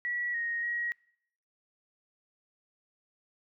sine tone with pitch steps, 1935 / 1870 / 1899 Hz, B6 / A#6 / A#6, -36 / +5 / +32 cents, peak -30 dBFS, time 0.05-0.92 s, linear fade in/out 0 ms, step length 290 ms, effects noise-tail reverb RT60 0.7 s tail -25 dB re dry

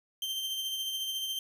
40% pulse tone with tremolo, 3136 Hz, G7, in tune, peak -30 dBFS, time 0.22-1.39 s, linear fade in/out 2 ms, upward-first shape triangle, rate 14 Hz, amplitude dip 40%, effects none

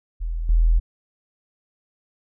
sine tone with level steps, 41.1 Hz, E1, 4 cents flat, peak -23 / -13 dBFS, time 0.2-0.8 s, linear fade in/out 20 ms, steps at 0.49 s, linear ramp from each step 2 ms, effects none

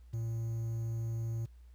triangle tone with quantisation, 114.1 Hz, A#2, 37 cents flat, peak -31 dBFS, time 0.13-1.46 s, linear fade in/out 10 ms, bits 10, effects added 60 Hz sine -52 dBFS peak until 1.74 s + pink hiss -75 dBFS RMS until 1.74 s

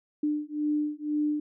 sine beating tone pair, 297.9 / 299.9 Hz, D4 / D4, +25 / +36 cents, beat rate 2 Hz, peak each -29 dBFS, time 0.23-1.4 s, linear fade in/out 5 ms, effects none

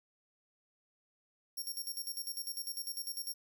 15% pulse tone with tremolo, 5530 Hz, F8, 18 cents flat, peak -31 dBFS, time 1.57-3.34 s, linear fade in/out 10 ms, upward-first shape square, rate 10 Hz, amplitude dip 70%, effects none

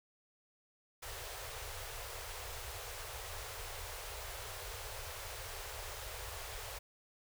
pink band-stop noise, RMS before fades -45 dBFS, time 1.02-6.79 s, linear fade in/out 10 ms, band 110 to 410 Hz, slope 48 dB/octave, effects none

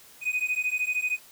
triangle beating tone pair, 2489 / 2502 Hz, D#7 / D#7, 0 / +9 cents, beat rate 13 Hz, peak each -26 dBFS, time 0.21-1.19 s, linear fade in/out 50 ms, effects tanh soft clip ceiling -17 dBFS + white hiss -52 dBFS RMS until 1.31 s

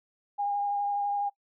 sine tone with vibrato, 812 Hz, G#5, 39 cents flat, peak -26 dBFS, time 0.38-1.3 s, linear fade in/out 20 ms, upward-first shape triangle, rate 12 Hz, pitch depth 16 cents each way, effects noise-tail reverb RT60 0.1 s tail -23 dB re dry

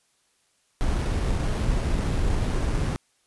brown noise with sample-and-hold, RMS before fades -24 dBFS, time 0.81-2.96 s, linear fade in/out 0 ms, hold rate 7350 Hz, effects white hiss -67 dBFS RMS until 3.26 s + resampled to 24000 Hz

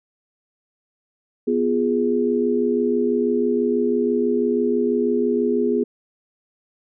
sine chord, F diminished, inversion second, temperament equal, 246.9 / 349.2 / 415.3 Hz, Cb4 / F4 / Ab4, 0 / 0 / 0 cents, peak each -21 / -24 / -20 dBFS, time 1.47-5.84 s, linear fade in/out 10 ms, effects none

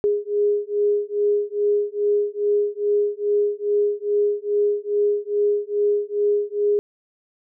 sine beating tone pair, 411.4 / 413.8 Hz, G#4 / G#4, -16 / -6 cents, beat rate 2.4 Hz, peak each -21 dBFS, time 0.04-6.79 s, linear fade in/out 0 ms, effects none

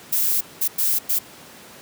violet noise bursts at uneven times, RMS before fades -20 dBFS, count 4, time 0.12-0.41 / 0.61-0.68 / 0.78-0.99 / 1.09-1.19 s, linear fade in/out 10 ms, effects pink hiss -43 dBFS RMS until 1.81 s + high-pass 150 Hz 12 dB/octave

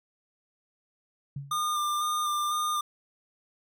sine tone with exponential decay, 140 Hz, C#3, 18 cents sharp, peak -30 dBFS, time 1.36-1.67 s, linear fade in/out 5 ms, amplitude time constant 67 ms
square tone with vibrato, 1205 Hz, D6, 44 cents sharp, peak -27 dBFS, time 1.51-2.81 s, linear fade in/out 5 ms, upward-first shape square, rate 2 Hz, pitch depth 16 cents each way
effects none

